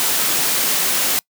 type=noise; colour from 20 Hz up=white; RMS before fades=-18 dBFS; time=0-1.19 s; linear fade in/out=0 ms; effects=noise-tail reverb RT60 0.1 s tail -26 dB re dry + high-pass 150 Hz 12 dB/octave